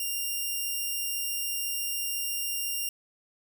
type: tone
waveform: 5% pulse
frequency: 2794 Hz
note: F7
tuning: in tune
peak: -20 dBFS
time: 0-2.89 s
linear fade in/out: 2 ms
effects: none